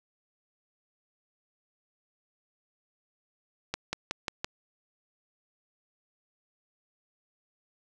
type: accelerating click train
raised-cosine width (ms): 0.2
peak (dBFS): -13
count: 5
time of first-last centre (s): 3.74-4.445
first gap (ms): 190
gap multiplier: 0.95
effects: 9-bit